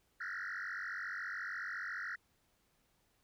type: tone with frequency modulation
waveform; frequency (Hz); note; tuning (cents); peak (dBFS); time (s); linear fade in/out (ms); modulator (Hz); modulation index
sine; 1647; G#6; -15; -37; 0.2-2.16; 10; 47.1; 6.1
effects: tanh soft clip ceiling -37 dBFS + pink hiss -75 dBFS RMS until 3.23 s